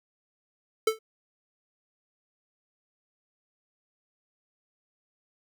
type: tone with exponential decay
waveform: square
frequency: 440.6 Hz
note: A4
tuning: 2 cents sharp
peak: -18 dBFS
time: 0.87-0.99 s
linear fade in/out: 5 ms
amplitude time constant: 26 ms
effects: none